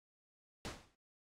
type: noise with exponential decay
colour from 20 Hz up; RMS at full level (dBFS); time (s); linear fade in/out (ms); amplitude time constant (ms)
pink; -40; 0.65-0.95; 0; 64
effects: low-pass 7000 Hz 12 dB/octave + AAC 48 kbps